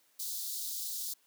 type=high-pass noise; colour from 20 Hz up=white; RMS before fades=-38 dBFS; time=0.19-1.14 s; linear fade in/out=10 ms; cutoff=3700 Hz; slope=48 dB/octave; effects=white hiss -69 dBFS RMS until 1.26 s + high-pass 200 Hz 12 dB/octave